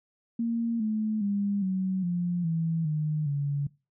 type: tone with pitch steps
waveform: sine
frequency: 231.6 / 216.1 / 201.6 / 188.12 / 175.52 / 163.77 / 152.8 / 142.57 Hz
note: A#3 / A3 / G3 / F#3 / F3 / E3 / D#3 / C#3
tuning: -11 / -31 / +49 / +29 / +9 / -11 / -31 / +49 cents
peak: -25 dBFS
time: 0.39-3.67 s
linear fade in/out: 5 ms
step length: 410 ms
effects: noise-tail reverb RT60 0.3 s tail -23 dB re dry